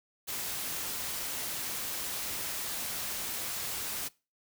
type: noise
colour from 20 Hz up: white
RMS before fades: -36 dBFS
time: 0.27-4.09 s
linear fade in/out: 20 ms
effects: noise-tail reverb RT60 0.3 s tail -22 dB re dry